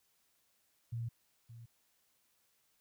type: tone with echo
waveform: sine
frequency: 116.54 Hz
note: A#2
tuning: in tune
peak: -36 dBFS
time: 0.92-1.09 s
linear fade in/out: 10 ms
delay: 570 ms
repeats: 1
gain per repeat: -13 dB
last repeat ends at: 1.66 s
effects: white hiss -75 dBFS RMS until 2.8 s

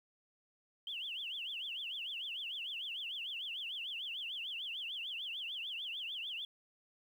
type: tone with vibrato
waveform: sine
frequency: 3054 Hz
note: G7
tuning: 46 cents flat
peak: -39 dBFS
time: 0.87-6.45 s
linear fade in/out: 2 ms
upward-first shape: triangle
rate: 6.7 Hz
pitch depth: 270 cents each way
effects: 11-bit

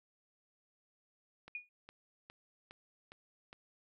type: click train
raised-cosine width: 0.3 ms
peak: -35 dBFS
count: 6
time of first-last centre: 1.48-3.529 s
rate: 2.44 Hz
type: tone with exponential decay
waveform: sine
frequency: 2450 Hz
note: D#7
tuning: 27 cents flat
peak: -36 dBFS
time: 1.55-1.69 s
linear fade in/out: 2 ms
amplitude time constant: 29 ms
effects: none

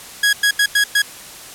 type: tone bursts at uneven times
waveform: sawtooth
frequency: 1660 Hz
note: G#6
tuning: 1 cent flat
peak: -8 dBFS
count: 5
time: 0.23-0.33 / 0.43-0.51 / 0.59-0.66 / 0.75-0.84 / 0.95-1.02 s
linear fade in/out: 5 ms
effects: white hiss -36 dBFS RMS until 1.54 s + low-pass 12000 Hz 12 dB/octave

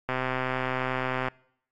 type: click train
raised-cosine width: 0.5 ms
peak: -13 dBFS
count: 155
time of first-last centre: 0.09-1.284 s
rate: 129 Hz
effects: noise-tail reverb RT60 0.7 s tail -24 dB re dry + AAC 64 kbps

